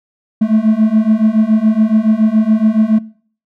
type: beating tone pair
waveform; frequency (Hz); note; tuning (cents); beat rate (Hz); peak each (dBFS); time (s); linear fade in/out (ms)
triangle; 214.4 / 221.5; A3 / A3; -45 / +12; 7.1; -10; 0.41-2.99; 10
effects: noise-tail reverb RT60 0.5 s tail -21 dB re dry